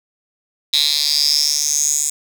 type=tone with high-pass filter sweep; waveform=10% pulse; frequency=147.3 Hz; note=D3; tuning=6 cents sharp; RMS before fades=-17 dBFS; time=0.73-2.1 s; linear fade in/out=5 ms; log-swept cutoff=3900 to 7400 Hz; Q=9.1; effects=none